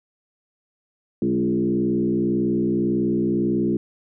sine tone with frequency modulation, 275.3 Hz, C#4, 12 cents flat, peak -18 dBFS, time 1.22-3.77 s, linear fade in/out 2 ms, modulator 61.8 Hz, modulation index 1.7, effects none

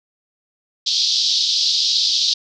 white band-pass noise, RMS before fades -18 dBFS, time 0.86-2.34 s, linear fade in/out 10 ms, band 3500 to 5200 Hz, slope 48 dB/octave, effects none

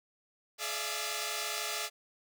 5% pulse tone cluster, 425 / 589 / 664 / 690 / 1209 Hz, G#4 / D5 / E5 / F5 / D6, +40 / +5 / +12 / -21 / +50 cents, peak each -29 dBFS, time 0.58-1.9 s, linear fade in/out 50 ms, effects none

